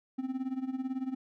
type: tone with tremolo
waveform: triangle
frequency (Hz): 261.1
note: C4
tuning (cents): -3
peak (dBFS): -27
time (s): 0.18-1.15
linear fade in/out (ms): 10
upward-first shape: sine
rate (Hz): 18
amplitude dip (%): 80
effects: none